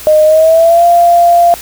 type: tone with pitch glide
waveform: sine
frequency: 616 to 691.4 Hz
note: D#5 to F5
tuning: -17 to -18 cents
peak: -3 dBFS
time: 0.07-1.54 s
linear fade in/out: 0 ms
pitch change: +199 cents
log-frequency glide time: 0.24-0.85 s
effects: added 60 Hz sine -38 dBFS peak until 1.61 s + white hiss -28 dBFS RMS until 1.61 s